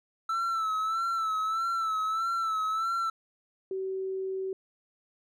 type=tone with vibrato; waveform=triangle; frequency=1321 Hz; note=E6; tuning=3 cents sharp; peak=-25 dBFS; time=0.29-3.1 s; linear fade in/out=5 ms; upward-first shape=sine; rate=1.6 Hz; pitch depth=53 cents each way
type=tone; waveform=sine; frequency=381 Hz; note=G4; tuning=49 cents flat; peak=-30 dBFS; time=3.71-4.53 s; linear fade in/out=2 ms
effects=none